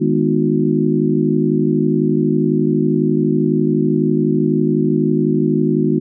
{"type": "harmonic tone with a mistuned harmonic", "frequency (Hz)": 52, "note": "G#1", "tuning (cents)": 3, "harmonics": [3, 4, 5, 6, 7], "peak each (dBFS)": [-19, -19, -19, -19, -19], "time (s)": [0, 6], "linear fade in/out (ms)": 20, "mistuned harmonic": 5, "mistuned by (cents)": -95, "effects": []}